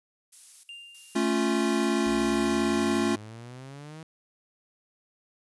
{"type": "noise with tremolo", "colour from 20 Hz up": "violet", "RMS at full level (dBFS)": -44, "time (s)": [0.32, 3.01], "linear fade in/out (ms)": 10, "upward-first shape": "square", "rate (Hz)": 1.6, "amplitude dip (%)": 80}
{"type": "tone with exponential decay", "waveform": "triangle", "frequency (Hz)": 2794, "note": "F7", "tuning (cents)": 0, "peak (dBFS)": -37, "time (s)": [0.69, 1.75], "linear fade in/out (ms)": 1, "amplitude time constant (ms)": 230}
{"type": "chord", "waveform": "square", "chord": "A augmented", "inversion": "none", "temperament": "equal", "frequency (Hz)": [220, 277.2, 349.2], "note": ["A3", "C#4", "E#4"], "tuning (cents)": [0, 0, 0], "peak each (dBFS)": [-28, -29, -28], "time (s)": [1.15, 3.16], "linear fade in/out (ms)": 10}
{"type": "exponential sweep", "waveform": "sawtooth", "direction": "up", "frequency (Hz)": [58.27, 162.2], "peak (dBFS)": -37, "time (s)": [2.06, 4.03], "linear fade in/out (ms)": 0}
{"effects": ["resampled to 24000 Hz"]}